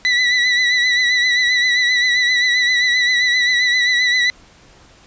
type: tone with vibrato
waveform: 30% pulse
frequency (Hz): 1972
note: B6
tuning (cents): -3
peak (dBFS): -10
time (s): 0.05-4.3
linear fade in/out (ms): 0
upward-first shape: triangle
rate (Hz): 7.6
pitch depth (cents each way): 50
effects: pink hiss -47 dBFS RMS until 5.06 s + resampled to 16000 Hz